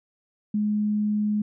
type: tone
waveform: sine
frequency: 210 Hz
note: G#3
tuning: 19 cents sharp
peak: -21 dBFS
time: 0.54-1.42 s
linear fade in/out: 5 ms
effects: none